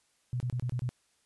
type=tone bursts; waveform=sine; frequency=123.47 Hz; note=B2; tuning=in tune; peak=-29 dBFS; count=6; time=0.33-0.891 s; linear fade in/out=0 ms; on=71 ms; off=27 ms; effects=white hiss -71 dBFS RMS until 1.25 s + resampled to 24000 Hz